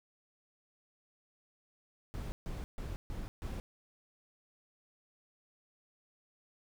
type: noise bursts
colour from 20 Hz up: brown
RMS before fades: -40 dBFS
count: 5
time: 2.14-3.6 s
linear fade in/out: 0 ms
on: 180 ms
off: 140 ms
effects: none